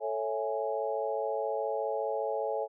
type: chord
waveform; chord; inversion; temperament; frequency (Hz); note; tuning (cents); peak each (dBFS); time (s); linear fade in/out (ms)
sine; A major seventh; none; equal; 440 / 554.4 / 659.3 / 830.6; A4 / C#5 / E5 / G#5; 0 / 0 / 0 / 0; -34 / -34 / -36 / -36; 0-2.68; 50
effects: none